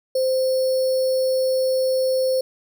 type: tone with sample-and-hold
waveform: sine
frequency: 520 Hz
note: C5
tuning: 11 cents flat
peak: -17 dBFS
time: 0.15-2.41 s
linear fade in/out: 5 ms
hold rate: 4900 Hz
effects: none